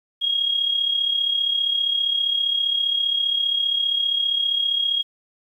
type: tone with amplitude modulation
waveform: sine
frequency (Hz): 3276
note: G#7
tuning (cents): -24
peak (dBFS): -16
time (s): 0.21-5.03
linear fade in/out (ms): 20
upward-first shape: sine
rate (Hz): 35.1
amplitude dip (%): 60
effects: 9-bit